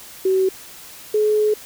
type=tone pair in turn; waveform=sine; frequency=378.7 / 425.1 Hz; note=F#4 / G#4; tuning=+40 / +40 cents; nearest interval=major second; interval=200 cents; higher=second; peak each=-14 dBFS; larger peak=neither; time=0.25-0.49 / 1.14-1.54 s; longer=second; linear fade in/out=5 ms; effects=white hiss -40 dBFS RMS until 1.65 s